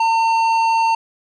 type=tone with tanh clipping; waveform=sine; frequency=906 Hz; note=A#5; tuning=50 cents flat; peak=-15 dBFS; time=0-0.95 s; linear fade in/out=5 ms; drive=11 dB; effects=none